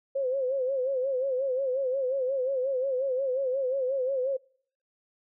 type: tone with vibrato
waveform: sine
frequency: 526 Hz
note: C5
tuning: 9 cents sharp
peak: -25 dBFS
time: 0.15-4.37 s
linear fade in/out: 10 ms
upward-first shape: sine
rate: 5.6 Hz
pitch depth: 89 cents each way
effects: noise-tail reverb RT60 0.6 s tail -26 dB re dry